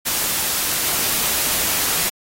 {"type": "noise", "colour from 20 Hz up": "white", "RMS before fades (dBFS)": -20, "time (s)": [0.05, 2.1], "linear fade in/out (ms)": 20, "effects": ["AAC 48 kbps"]}